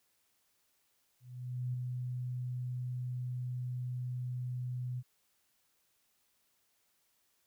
sine tone with ADSR envelope, 124.9 Hz, B2, 20 cents sharp, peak -32 dBFS, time 1.2-5.03 s, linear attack 540 ms, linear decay 3 ms, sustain -3 dB, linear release 44 ms, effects white hiss -75 dBFS RMS until 7.46 s

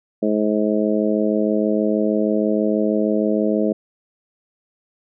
harmonic tone, 106.3 Hz, G#2, 41 cents sharp, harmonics 2 / 3 / 4 / 5 / 6, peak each -20 / -22 / -23 / -24 / -25 dBFS, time 0.22-3.73 s, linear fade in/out 10 ms, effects none

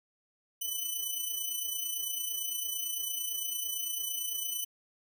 5% pulse tone with amplitude modulation, 3001 Hz, F#7, 24 cents sharp, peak -22 dBFS, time 0.61-4.65 s, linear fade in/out 10 ms, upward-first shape sine, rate 28.9 Hz, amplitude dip 50%, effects none

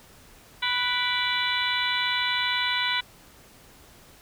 harmonic tone with a mistuned harmonic, 493.9 Hz, B4, in tune, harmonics 2 / 3 / 4 / 5 / 6 / 7 / 8, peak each -31 / -31 / -31 / -31 / -31 / -31 / -31 dBFS, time 0.62-3.01 s, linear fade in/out 10 ms, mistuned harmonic 5, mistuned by -100 cents, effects pink hiss -52 dBFS RMS until 4.21 s

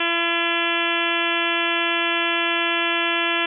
harmonic tone, 338.6 Hz, E4, 46 cents sharp, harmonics 1 / 2 / 3 / 4 / 5 / 6 / 7 / 8 / 9 / 10, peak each -28 / -30 / -29 / -29 / -27 / -31 / -27 / -26 / -28 / -31 dBFS, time 0-3.46 s, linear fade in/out 5 ms, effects none

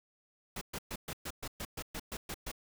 pink noise bursts, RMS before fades -40 dBFS, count 12, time 0.56-2.516 s, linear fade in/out 5 ms, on 53 ms, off 120 ms, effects none

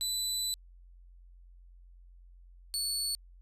25% pulse tone pair in turn, 3988 / 4433 Hz, B7 / C#8, +16 / -1 cents, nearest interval major second, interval 183 cents, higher second, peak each -27 / -26 dBFS, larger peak second, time 0.01-0.54 / 2.74-3.15 s, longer first, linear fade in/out 0 ms, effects added 44 Hz sine -52 dBFS peak until 3.41 s + resampled to 32000 Hz

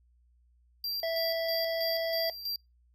square tone with tremolo, 4727 Hz, D8, 10 cents sharp, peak -32 dBFS, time 0.84-2.56 s, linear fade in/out 2 ms, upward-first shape square, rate 3.1 Hz, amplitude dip 65%
harmonic tone, 659.3 Hz, E5, in tune, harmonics 1 / 3 / 5 / 7 / 8, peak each -29 / -39 / -43 / -46 / -47 dBFS, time 1.03-2.3 s, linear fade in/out 2 ms
effects noise-tail reverb RT60 0.2 s tail -25 dB re dry + added 60 Hz sine -62 dBFS peak until 2.94 s

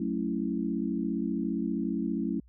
sine chord, F# minor seventh, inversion none, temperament equal, 185 / 220 / 277.2 / 329.6 Hz, F#3 / A3 / C#4 / E4, 0 / 0 / 0 / 0 cents, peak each -34 / -32 / -33 / -34 dBFS, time 0-2.4 s, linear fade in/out 5 ms, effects added 60 Hz sine -54 dBFS peak until 2.48 s

